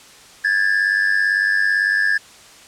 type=tone pair together; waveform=triangle; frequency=1646 / 1743.9 Hz; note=G#6 / A6; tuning=-16 / -16 cents; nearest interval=minor second; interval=100 cents; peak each=-16 dBFS; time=0.44-2.18 s; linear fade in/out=10 ms; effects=white hiss -44 dBFS RMS until 2.67 s + low-pass 8000 Hz 12 dB/octave